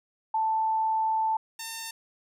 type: tone pair in turn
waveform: sine / 5% pulse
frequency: 882 / 904.7 Hz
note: A5 / A5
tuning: +4 / +48 cents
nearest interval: unison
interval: 44 cents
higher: second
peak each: -23 dBFS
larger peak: neither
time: 0.34-1.37 / 1.59-1.91 s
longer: first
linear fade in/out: 5 ms
effects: none